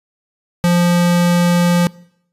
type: tone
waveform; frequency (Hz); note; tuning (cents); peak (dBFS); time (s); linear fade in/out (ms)
square; 174.61; F3; 0; -11; 0.64-1.87; 0
effects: noise-tail reverb RT60 0.7 s tail -23 dB re dry + resampled to 32000 Hz